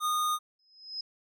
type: tone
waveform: square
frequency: 1229 Hz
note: D#6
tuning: 22 cents flat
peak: -27 dBFS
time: 0-0.39 s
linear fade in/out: 50 ms
type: tone with exponential growth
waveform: sine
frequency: 5090 Hz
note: D#8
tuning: 39 cents sharp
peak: -31 dBFS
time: 0.59-1.01 s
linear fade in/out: 5 ms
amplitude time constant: 90 ms
effects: none